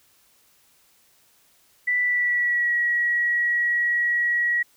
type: tone with pitch glide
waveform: sine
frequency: 1975.5 to 1914.8 Hz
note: B6 to A#6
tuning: 0 to +46 cents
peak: -19 dBFS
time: 1.87-4.63 s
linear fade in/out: 10 ms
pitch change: -54 cents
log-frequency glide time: 2.01-2.74 s
effects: white hiss -60 dBFS RMS until 4.76 s